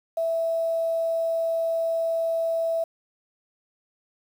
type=tone with quantisation; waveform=sine; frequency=659.3 Hz; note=E5; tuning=in tune; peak=-22 dBFS; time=0.17-2.84 s; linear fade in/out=5 ms; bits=8; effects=none